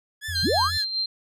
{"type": "tone with vibrato", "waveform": "sawtooth", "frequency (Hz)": 1665, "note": "G#6", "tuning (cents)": 4, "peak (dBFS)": -26, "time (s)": [0.21, 0.85], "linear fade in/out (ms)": 50, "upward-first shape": "sine", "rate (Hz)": 4.1, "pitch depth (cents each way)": 100}
{"type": "tone", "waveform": "sine", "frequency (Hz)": 85.7, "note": "F2", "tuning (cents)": -32, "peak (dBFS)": -30, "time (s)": [0.28, 0.78], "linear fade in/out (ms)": 10}
{"type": "tone with tremolo", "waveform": "sine", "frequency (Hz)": 4155, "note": "C8", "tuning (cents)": -13, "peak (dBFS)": -22, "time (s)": [0.35, 1.06], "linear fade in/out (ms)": 5, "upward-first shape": "sine", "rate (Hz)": 5, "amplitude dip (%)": 55}
{"type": "linear sweep", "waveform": "sine", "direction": "up", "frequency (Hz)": [36.38, 1396.9], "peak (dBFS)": -20, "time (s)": [0.41, 0.71], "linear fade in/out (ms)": 50}
{"effects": ["resampled to 32000 Hz"]}